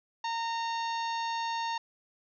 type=harmonic tone with a mistuned harmonic; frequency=920 Hz; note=A#5; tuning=23 cents flat; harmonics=1 / 2 / 3 / 4 / 5 / 6 / 7; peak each=-31 / -41 / -44 / -43 / -44 / -49 / -52 dBFS; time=0.24-1.78 s; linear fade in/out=5 ms; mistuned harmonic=5; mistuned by=-61 cents; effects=none